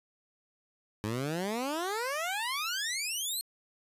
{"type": "exponential sweep", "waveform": "15% pulse", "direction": "up", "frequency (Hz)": [102.2, 4302], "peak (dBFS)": -25, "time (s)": [1.04, 3.41], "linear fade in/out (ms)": 0, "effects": ["resampled to 32000 Hz"]}